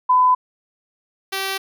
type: tone pair in turn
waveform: sine / 5% pulse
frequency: 1006 / 387 Hz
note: B5 / G4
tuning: +32 / -22 cents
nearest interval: octave + perfect fourth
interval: 1654 cents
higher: first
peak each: -11 dBFS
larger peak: neither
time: 0.09-0.35 / 1.32-1.58 s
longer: neither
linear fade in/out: 10 ms
effects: none